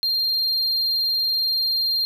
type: tone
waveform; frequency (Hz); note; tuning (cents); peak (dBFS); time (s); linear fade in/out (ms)
triangle; 4193; C8; +3; -18; 0.03-2.05; 0
effects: none